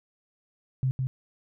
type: tone with echo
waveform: sine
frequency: 130.81 Hz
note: C3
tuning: in tune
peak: -22 dBFS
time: 0.83-0.91 s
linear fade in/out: 0 ms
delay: 160 ms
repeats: 1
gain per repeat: -3 dB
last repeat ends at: 1.07 s
effects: none